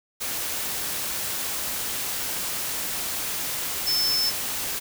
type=tone in noise; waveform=sine; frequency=5274 Hz; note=E8; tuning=in tune; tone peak=-21 dBFS; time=3.86-4.31 s; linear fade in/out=20 ms; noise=white; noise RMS=-29 dBFS; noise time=0.2-4.8 s; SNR=+5 dB; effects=none